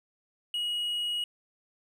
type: tone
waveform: triangle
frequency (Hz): 2900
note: F#7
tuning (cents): -35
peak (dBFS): -27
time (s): 0.54-1.24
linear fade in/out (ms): 2
effects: none